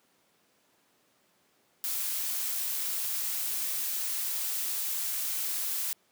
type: noise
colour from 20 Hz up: blue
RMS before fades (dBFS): -32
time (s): 1.84-5.93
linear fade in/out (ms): 0
effects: pink hiss -68 dBFS RMS until 6.11 s + high-pass 200 Hz 12 dB/octave